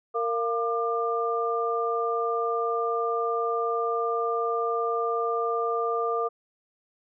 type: tone cluster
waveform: sine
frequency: 461.4 / 692 / 1196 Hz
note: A#4 / F5 / D6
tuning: -18 / -16 / +31 cents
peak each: -27 / -31 / -28 dBFS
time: 0.14-6.29 s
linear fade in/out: 20 ms
effects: none